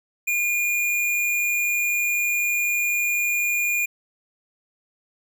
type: tone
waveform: square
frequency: 2424 Hz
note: D#7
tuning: 46 cents flat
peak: -21 dBFS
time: 0.27-3.86 s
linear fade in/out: 10 ms
effects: none